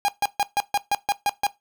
45% pulse tone bursts, 814 Hz, G#5, 35 cents flat, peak -18 dBFS, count 9, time 0.05-1.467 s, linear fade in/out 0 ms, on 33 ms, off 140 ms, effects noise-tail reverb RT60 0.2 s tail -18 dB re dry

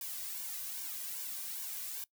blue noise with flanger, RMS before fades -41 dBFS, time 0.01-2.04 s, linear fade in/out 2 ms, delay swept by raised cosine 1.5 to 2.3 ms, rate 2.5 Hz, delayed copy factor -1, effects noise-tail reverb RT60 0.1 s tail -21 dB re dry

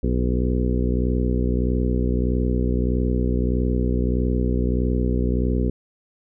harmonic tone with a mistuned harmonic, 61.6 Hz, B1, 4 cents flat, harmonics 1 / 2 / 3 / 4 / 5 / 6 / 7 / 8, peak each -21 / -27 / -27 / -26 / -33 / -30 / -31 / -35 dBFS, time 0.03-5.7 s, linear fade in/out 5 ms, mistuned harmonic 8, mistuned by +27 cents, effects none

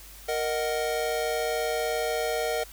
square chord, D# minor, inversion second, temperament equal with one note detuned, 466.2 / 622.3 / 742.6 Hz, A#4 / D#5 / F#5, 0 / 0 / +6 cents, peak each -30 / -31 / -33 dBFS, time 0.28-2.64 s, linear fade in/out 10 ms, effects added 50 Hz sine -48 dBFS peak until 2.72 s + white hiss -48 dBFS RMS until 2.72 s

